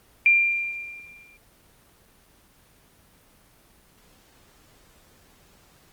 sine tone with exponential decay, 2383 Hz, D7, 25 cents sharp, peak -12 dBFS, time 0.26-1.37 s, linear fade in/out 1 ms, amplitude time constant 240 ms, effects pink hiss -57 dBFS RMS until 5.92 s + Opus 24 kbps

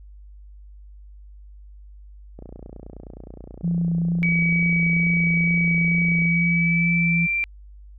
click train, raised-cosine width 2 ms, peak -26 dBFS, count 115, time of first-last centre 2.39-6.254 s, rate 29.5 Hz
sine tone with vibrato, 170 Hz, F3, 46 cents flat, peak -19 dBFS, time 3.63-7.27 s, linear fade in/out 20 ms, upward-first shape sine, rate 2.2 Hz, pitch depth 13 cents each way
sine tone with pitch glide, 2273 to 2359 Hz, C#7 to D7, +43 to +7 cents, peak -20 dBFS, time 4.23-7.44 s, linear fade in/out 0 ms, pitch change +64 cents, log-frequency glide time 6.42-7.31 s
effects added 50 Hz sine -41 dBFS peak until 7.98 s

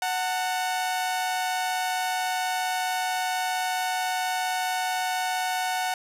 sawtooth tone pair together, 740 / 898.9 Hz, F#5 / A5, 0 / +37 cents, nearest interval minor third, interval 337 cents, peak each -22 / -29 dBFS, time 0.02-5.94 s, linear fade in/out 2 ms, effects resampled to 32000 Hz + 8-bit

